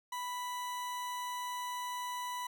40% pulse tone, 987.8 Hz, B5, in tune, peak -36 dBFS, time 0.12-2.47 s, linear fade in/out 5 ms, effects none

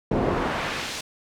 brown noise with band-pass filter sweep, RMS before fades -26 dBFS, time 0.11-1.01 s, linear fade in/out 5 ms, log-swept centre 380 to 6300 Hz, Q 0.8, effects none

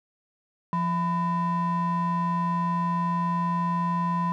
triangle ring-modulated tone, 415.3 Hz, G#4, in tune, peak -18 dBFS, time 0.73-4.32 s, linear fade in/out 0 ms, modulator 588 Hz, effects none

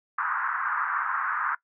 white band-pass noise, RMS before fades -28 dBFS, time 0.18-1.55 s, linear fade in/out 5 ms, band 1000 to 1600 Hz, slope 48 dB/octave, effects noise-tail reverb RT60 0.1 s tail -20 dB re dry

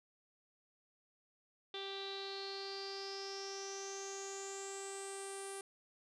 sawtooth tone with low-pass filter sweep, 392 Hz, G4, in tune, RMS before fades -45 dBFS, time 1.74-5.61 s, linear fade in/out 2 ms, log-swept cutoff 3600 to 9500 Hz, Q 10, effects none

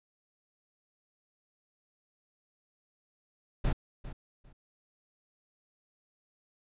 brown noise with echo, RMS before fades -26 dBFS, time 3.64-3.73 s, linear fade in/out 10 ms, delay 400 ms, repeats 2, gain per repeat -14 dB, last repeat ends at 4.53 s, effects resampled to 8000 Hz

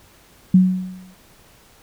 sine tone with exponential decay, 185 Hz, F#3, in tune, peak -6 dBFS, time 0.54-1.14 s, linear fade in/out 5 ms, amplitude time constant 130 ms, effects pink hiss -51 dBFS RMS until 1.82 s

